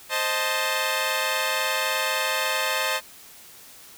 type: chord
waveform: 10% pulse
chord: A diminished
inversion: first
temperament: equal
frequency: 523.3 / 622.3 / 880 Hz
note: C5 / Eb5 / A5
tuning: 0 / 0 / 0 cents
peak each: -19 dBFS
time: 0.09-3.01 s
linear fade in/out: 50 ms
effects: white hiss -47 dBFS RMS until 3.97 s